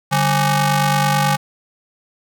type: ring-modulated tone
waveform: sawtooth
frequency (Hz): 340.4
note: F4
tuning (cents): -44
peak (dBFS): -7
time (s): 0.11-1.37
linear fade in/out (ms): 20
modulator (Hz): 486
effects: none